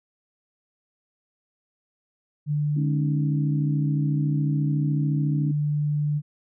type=tone; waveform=sine; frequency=148.1 Hz; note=D3; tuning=15 cents sharp; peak=-21 dBFS; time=2.46-6.22 s; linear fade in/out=50 ms
type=chord; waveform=sine; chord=Ab suspended fourth; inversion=none; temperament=equal; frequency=207.7 / 277.2 / 311.1 Hz; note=Ab3 / Db4 / Eb4; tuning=0 / 0 / 0 cents; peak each=-33 / -30 / -33 dBFS; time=2.76-5.52 s; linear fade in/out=10 ms
effects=none